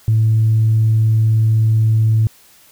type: tone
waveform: sine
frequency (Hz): 110.5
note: A2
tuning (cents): +8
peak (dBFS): -9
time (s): 0.08-2.27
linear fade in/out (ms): 0
effects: tanh soft clip ceiling -6 dBFS + white hiss -48 dBFS RMS until 2.71 s